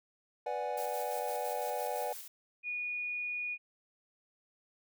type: chord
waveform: triangle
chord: G# half-diminished seventh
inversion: first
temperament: equal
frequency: 493.9 / 587.3 / 740 / 830.6 Hz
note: B4 / D5 / F#5 / G#5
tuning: 0 / 0 / 0 / 0 cents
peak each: -37 dBFS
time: 0.46-2.13 s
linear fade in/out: 5 ms
type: noise with tremolo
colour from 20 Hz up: blue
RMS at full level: -45 dBFS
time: 0.77-2.28 s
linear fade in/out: 5 ms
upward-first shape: square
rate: 5.9 Hz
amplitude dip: 35%
type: tone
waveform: sine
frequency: 2454 Hz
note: D#7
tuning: 25 cents flat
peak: -34 dBFS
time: 2.63-3.58 s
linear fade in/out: 50 ms
effects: none